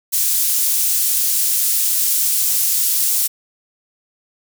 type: high-pass noise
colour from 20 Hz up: pink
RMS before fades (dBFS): -17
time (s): 0.12-3.28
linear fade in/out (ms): 20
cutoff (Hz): 8600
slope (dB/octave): 12
effects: none